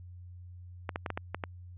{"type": "clicks", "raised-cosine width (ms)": 0.5, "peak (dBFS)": -18, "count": 7, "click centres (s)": [0.892, 0.959, 1.062, 1.103, 1.175, 1.346, 1.438], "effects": ["added 89 Hz sine -45 dBFS peak until 1.77 s", "resampled to 8000 Hz"]}